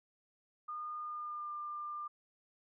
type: tone with pitch glide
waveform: sine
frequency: 1219 to 1196 Hz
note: D#6 to D6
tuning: -36 to +31 cents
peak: -39 dBFS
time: 0.68-2.08 s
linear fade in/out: 10 ms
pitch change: -33 cents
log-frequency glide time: 0.99-1.55 s
effects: none